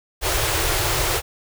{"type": "band-stop noise", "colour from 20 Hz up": "pink", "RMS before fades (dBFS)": -21, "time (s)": [0.21, 1.22], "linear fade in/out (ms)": 50, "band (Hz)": [140, 320], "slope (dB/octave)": 96, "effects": []}